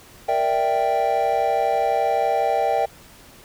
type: chord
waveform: triangle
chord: E half-diminished seventh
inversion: second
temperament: equal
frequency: 466.2 / 587.3 / 659.3 / 784 Hz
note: Bb4 / D5 / E5 / G5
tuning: 0 / 0 / 0 / 0 cents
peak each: -24 / -23 / -22 / -19 dBFS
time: 0.28-2.86 s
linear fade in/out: 10 ms
effects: pink hiss -47 dBFS RMS until 3.44 s